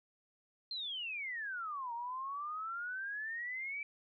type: exponential two-way sweep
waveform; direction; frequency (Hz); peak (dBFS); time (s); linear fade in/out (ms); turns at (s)
sine; down then up; 4221 to 923 to 2333; -38; 0.71-3.83; 2; 1.93
effects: none

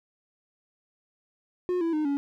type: tone with pitch steps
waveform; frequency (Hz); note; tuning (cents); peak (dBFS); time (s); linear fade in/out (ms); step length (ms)
triangle; 360 / 332 / 306.2 / 282.5; F#4 / E4 / D#4 / C#4; -47 / +12 / -28 / +33; -22; 1.69-2.17; 0; 120
effects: none

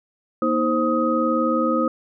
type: tone cluster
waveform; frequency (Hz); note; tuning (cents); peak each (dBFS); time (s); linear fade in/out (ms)
sine; 237.8 / 317 / 525 / 1257; A#3 / D#4 / C5 / D#6; +35 / +32 / +6 / +17; -23; 0.42-1.88; 2
effects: none

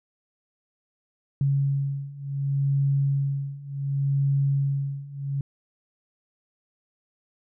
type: beating tone pair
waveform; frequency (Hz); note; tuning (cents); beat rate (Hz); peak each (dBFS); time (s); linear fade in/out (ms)
sine; 138.59 / 139.27; C#3 / C#3; 0 / +8; 0.68; -26 / -24; 1.41-5.41; 2
effects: none

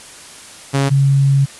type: tone pair in turn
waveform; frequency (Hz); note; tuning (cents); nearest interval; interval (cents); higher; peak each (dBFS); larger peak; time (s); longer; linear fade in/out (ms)
sawtooth / sine; 138 / 138; C#3 / C#3; -7 / -7; unison; 0; neither; -9 / -9; neither; 0.73-0.9 / 0.9-1.46; second; 20
effects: white hiss -37 dBFS RMS until 1.59 s + resampled to 24000 Hz

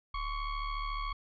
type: ring-modulated tone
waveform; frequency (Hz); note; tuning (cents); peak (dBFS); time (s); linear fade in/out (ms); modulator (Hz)
square; 546; C#5; -26; -31; 0.14-1.13; 5; 583
effects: resampled to 11025 Hz

